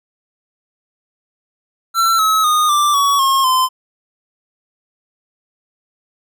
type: tone with pitch steps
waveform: square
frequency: 1346 / 1287.4 / 1231.4 / 1177.9 / 1126.6 / 1077.6 / 1030.7 Hz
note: E6 / E6 / D#6 / D6 / C#6 / C#6 / C6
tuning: +36 / -41 / -18 / +5 / +28 / -49 / -26 cents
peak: -12 dBFS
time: 1.94-3.69 s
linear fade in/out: 50 ms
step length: 250 ms
effects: none